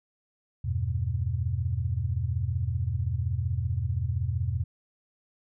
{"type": "chord", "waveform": "sine", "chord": "E minor", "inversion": "none", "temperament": "equal", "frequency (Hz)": [82.41, 98, 123.47], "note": ["E2", "G2", "B2"], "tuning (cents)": [0, 0, 0], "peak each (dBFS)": -30, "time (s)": [0.64, 4.64], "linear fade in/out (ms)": 10, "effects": []}